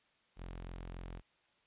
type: tone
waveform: sawtooth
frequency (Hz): 43.65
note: F1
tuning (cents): 0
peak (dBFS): -40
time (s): 0.36-1.22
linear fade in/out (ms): 50
effects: white hiss -72 dBFS RMS until 1.66 s + resampled to 8000 Hz